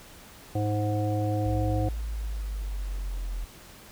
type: harmonic tone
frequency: 104.8 Hz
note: G#2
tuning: 16 cents sharp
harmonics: 1 / 3 / 5 / 7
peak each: -26 / -31 / -33 / -34 dBFS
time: 0.55-1.89 s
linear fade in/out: 5 ms
type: linear sweep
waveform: sine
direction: down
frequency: 59.6 to 42.08 Hz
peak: -29 dBFS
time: 1.45-3.45 s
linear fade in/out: 10 ms
effects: pink hiss -49 dBFS RMS until 3.91 s